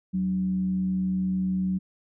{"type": "tone with frequency modulation", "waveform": "sine", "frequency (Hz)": 186.7, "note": "F#3", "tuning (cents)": 16, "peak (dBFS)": -23, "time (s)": [0.13, 1.79], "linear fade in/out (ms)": 20, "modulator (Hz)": 109, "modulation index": 0.23, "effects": []}